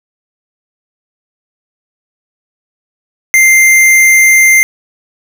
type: tone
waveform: square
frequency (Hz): 2093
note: C7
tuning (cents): 0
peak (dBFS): -4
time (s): 3.34-4.63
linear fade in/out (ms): 0
effects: none